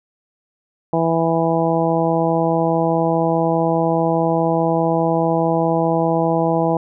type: harmonic tone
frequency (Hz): 164.81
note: E3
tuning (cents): 0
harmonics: 1 / 2 / 3 / 4 / 5 / 6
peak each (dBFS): -21 / -21 / -21 / -21 / -22 / -27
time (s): 0.93-6.77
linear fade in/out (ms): 2
effects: none